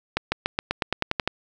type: accelerating click train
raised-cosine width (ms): 0.3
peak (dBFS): -6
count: 11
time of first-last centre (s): 0.17-1.276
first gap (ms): 150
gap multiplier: 0.93
effects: none